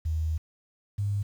sine tone pair in turn, 79.2 / 101.4 Hz, D#2 / G#2, +31 / -41 cents, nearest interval major third, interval 428 cents, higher second, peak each -25 dBFS, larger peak neither, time 0.05-0.38 / 0.98-1.23 s, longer first, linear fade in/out 10 ms, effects 9-bit

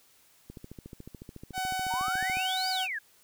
click train, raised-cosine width 3 ms, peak -30 dBFS, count 27, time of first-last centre 0.5-2.371 s, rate 13.9 Hz
sawtooth tone, 750 Hz, F#5, 23 cents sharp, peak -26 dBFS, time 1.53-2.88 s, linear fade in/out 50 ms
sine exponential two-way sweep, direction up then down, 871 to 4978 to 1589 Hz, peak -31 dBFS, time 1.9-2.99 s, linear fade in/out 10 ms, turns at 2.69 s
effects white hiss -62 dBFS RMS until 3.23 s

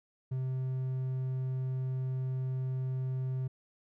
triangle tone, 130 Hz, C3, 11 cents flat, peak -29 dBFS, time 0.31-3.48 s, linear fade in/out 10 ms, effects none

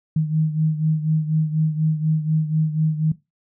sine beating tone pair, 155.56 / 159.66 Hz, D#3 / D#3, 0 / +45 cents, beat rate 4.1 Hz, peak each -18 / -24 dBFS, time 0.16-3.12 s, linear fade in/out 5 ms, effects noise-tail reverb RT60 0.2 s tail -17 dB re dry

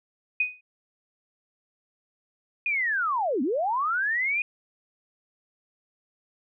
sine tone with exponential decay, 2492 Hz, D#7, 2 cents sharp, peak -18 dBFS, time 0.4-0.61 s, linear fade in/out 5 ms, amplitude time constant 44 ms
sine linear two-way sweep, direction down then up, 2489 to 231 to 2489 Hz, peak -23 dBFS, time 2.66-4.42 s, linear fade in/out 2 ms, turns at 3.42 s
effects none

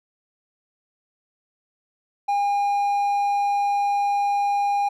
triangle tone, 810 Hz, G#5, 43 cents flat, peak -17 dBFS, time 2.28-4.89 s, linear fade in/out 10 ms, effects none

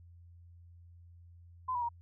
sine tone with pitch steps, 1020 / 970 / 943 Hz, C6 / B5 / A#5, -44 / -31 / +20 cents, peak -31 dBFS, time 1.68-1.89 s, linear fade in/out 10 ms, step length 70 ms, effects added 86 Hz sine -53 dBFS peak until 2.01 s

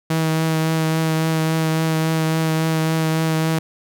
sawtooth tone with vibrato, 160 Hz, D#3, 49 cents sharp, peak -13 dBFS, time 0.1-3.59 s, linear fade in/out 5 ms, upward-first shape triangle, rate 3.6 Hz, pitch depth 17 cents each way, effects none

